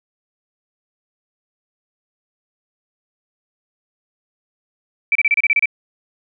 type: tone bursts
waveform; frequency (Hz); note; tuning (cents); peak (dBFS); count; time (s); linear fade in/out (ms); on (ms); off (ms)
sine; 2322; D7; -20; -11; 9; 5.12-5.657; 2; 33; 30
effects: none